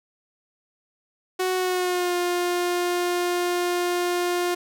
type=tone with pitch glide; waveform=sawtooth; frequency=370 to 353.5 Hz; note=F#4 to F4; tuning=0 to +21 cents; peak=-18 dBFS; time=1.39-4.55 s; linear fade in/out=10 ms; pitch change=-79 cents; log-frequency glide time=1.55-2.15 s; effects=none